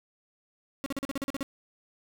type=tone bursts; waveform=35% pulse; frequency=275 Hz; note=C#4; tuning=14 cents flat; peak=-28 dBFS; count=10; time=0.84-1.429 s; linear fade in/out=0 ms; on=22 ms; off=41 ms; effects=none